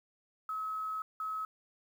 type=tone bursts at uneven times; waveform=sine; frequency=1284 Hz; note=E6; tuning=46 cents flat; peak=-34 dBFS; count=2; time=0.49-1.02 / 1.2-1.45 s; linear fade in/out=2 ms; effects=10-bit